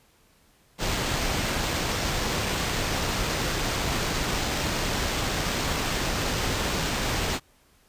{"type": "noise with sample-and-hold", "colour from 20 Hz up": "pink", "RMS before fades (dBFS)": -27, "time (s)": [0.78, 7.4], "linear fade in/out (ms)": 50, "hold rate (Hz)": 11025, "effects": ["pink hiss -61 dBFS RMS until 7.88 s", "resampled to 32000 Hz"]}